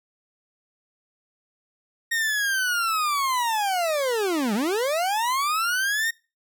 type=linear two-way sweep; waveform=40% pulse; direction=down then up; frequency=1864.7 to 194.2 to 1864.7 Hz; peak=-21 dBFS; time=2.11-6.11 s; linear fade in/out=10 ms; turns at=4.54 s; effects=noise-tail reverb RT60 0.3 s tail -23 dB re dry